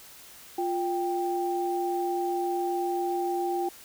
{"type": "tone pair together", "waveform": "sine", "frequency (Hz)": [350.4, 786.6], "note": ["F4", "G5"], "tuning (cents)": [6, 6], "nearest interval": "octave + major second", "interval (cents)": 1400, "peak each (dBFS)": [-28, -29], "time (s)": [0.58, 3.69], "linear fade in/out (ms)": 5, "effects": ["white hiss -49 dBFS RMS until 3.84 s"]}